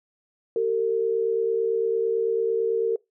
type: tone pair together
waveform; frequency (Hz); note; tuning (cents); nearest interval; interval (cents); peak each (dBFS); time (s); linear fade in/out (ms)
sine; 385.7 / 454.7; G4 / A#4; -28 / -43; minor third; 285; -27 / -21; 0.56-2.96; 2
effects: noise-tail reverb RT60 0.2 s tail -23 dB re dry